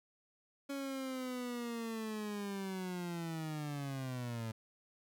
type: linear sweep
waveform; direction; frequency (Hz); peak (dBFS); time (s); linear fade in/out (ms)
30% pulse; down; 279.7 to 110; -36; 0.69-4.52; 10
effects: none